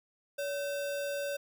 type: tone with sample-and-hold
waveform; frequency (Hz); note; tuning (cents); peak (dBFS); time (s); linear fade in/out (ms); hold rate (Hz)
sine; 568; C#5; +42; -32; 0.38-1.37; 10; 2100
effects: none